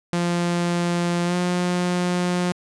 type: tone with pitch glide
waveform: sawtooth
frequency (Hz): 173.5 to 178.17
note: F3 to F3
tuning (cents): -11 to +35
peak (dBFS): -16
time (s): 0.13-2.52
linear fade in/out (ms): 0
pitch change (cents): +46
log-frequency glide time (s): 1.25-1.35
effects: resampled to 22050 Hz